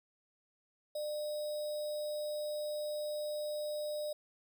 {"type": "tone with sample-and-hold", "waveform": "sine", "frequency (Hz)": 600, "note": "D5", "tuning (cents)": 37, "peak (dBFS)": -35, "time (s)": [0.95, 4.13], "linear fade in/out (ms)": 5, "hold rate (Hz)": 4410, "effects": []}